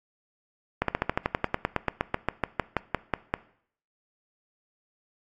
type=slowing click train; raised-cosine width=0.5 ms; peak=-8 dBFS; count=22; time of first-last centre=0.82-3.34 s; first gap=63 ms; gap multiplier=1.06; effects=noise-tail reverb RT60 0.6 s tail -19 dB re dry + AAC 48 kbps